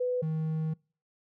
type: tone pair in turn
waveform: sine / triangle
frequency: 498 / 158 Hz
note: B4 / D#3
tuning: +14 / +27 cents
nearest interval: octave + minor sixth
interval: 1987 cents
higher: first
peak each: -26 dBFS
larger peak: neither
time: 0-0.22 / 0.22-0.74 s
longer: second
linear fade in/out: 10 ms
effects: noise-tail reverb RT60 0.4 s tail -26 dB re dry